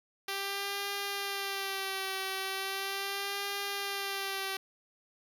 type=tone with vibrato; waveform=5% pulse; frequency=392 Hz; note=G4; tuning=in tune; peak=-22 dBFS; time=0.28-4.57 s; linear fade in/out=5 ms; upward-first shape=sine; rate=0.38 Hz; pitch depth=38 cents each way; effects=none